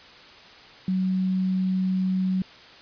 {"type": "tone", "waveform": "sine", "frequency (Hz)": 186.9, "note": "F#3", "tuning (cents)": 18, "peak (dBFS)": -21, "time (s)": [0.88, 2.42], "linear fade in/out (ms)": 2, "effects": ["white hiss -47 dBFS RMS until 2.81 s", "resampled to 11025 Hz"]}